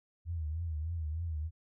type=tone with vibrato; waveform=sine; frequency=80.5 Hz; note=E2; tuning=41 cents flat; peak=-33 dBFS; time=0.25-1.51 s; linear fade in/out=50 ms; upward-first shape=triangle; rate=3.3 Hz; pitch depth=130 cents each way; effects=none